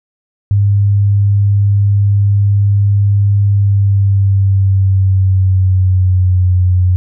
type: tone with pitch glide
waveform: sine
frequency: 101 to 91.03 Hz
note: G#2 to F#2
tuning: -48 to -28 cents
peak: -7 dBFS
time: 0.51-6.96 s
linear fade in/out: 0 ms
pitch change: -180 cents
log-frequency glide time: 3.44-6.52 s
effects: none